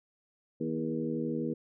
harmonic tone with a mistuned harmonic, 79.9 Hz, D#2, 47 cents sharp, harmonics 2 / 3 / 4 / 5 / 6, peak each -38 / -34 / -36 / -39 / -38 dBFS, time 0.6-1.54 s, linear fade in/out 10 ms, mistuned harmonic 5, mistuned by +34 cents, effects none

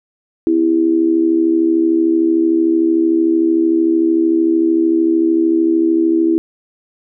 sine tone with amplitude modulation, 329.6 Hz, E4, in tune, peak -7 dBFS, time 0.47-6.38 s, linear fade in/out 0 ms, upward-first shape sine, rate 73.3 Hz, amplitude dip 70%, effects none

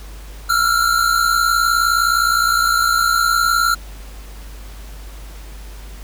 square tone pair together, 1347 / 1406.5 Hz, E6 / F6, +37 / +12 cents, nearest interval minor second, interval 75 cents, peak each -17 dBFS, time 0.49-3.75 s, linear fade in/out 10 ms, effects added 50 Hz sine -32 dBFS peak until 6.03 s + pink hiss -42 dBFS RMS until 6.03 s

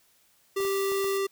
square tone, 392 Hz, G4, in tune, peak -26 dBFS, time 0.56-1.27 s, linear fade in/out 10 ms
blue noise, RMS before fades -40 dBFS, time 0.6-1.18 s, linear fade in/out 10 ms
clicks, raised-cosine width 1 ms, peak -29 dBFS, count 4, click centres 0.603 / 0.651 / 0.919 / 1.044 s
effects white hiss -64 dBFS RMS until 1.31 s

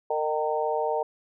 harmonic tone with a mistuned harmonic, 153 Hz, D#3, 29 cents flat, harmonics 3 / 4 / 5 / 6, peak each -28 / -29 / -30 / -31 dBFS, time 0.1-1.03 s, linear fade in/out 5 ms, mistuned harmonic 5, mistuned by +17 cents, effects none

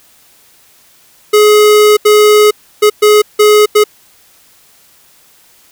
square tone bursts at uneven times, 421.3 Hz, G#4, 25 cents sharp, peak -4 dBFS, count 6, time 1.33-1.97 / 2.05-2.51 / 2.82-2.9 / 3.02-3.22 / 3.39-3.66 / 3.75-3.84 s, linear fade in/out 10 ms, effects white hiss -46 dBFS RMS until 5.71 s

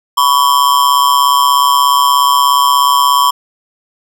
square ring-modulated tone, 1058 Hz, C6, 19 cents sharp, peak -5 dBFS, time 0.17-3.31 s, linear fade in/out 10 ms, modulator 68.4 Hz, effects none

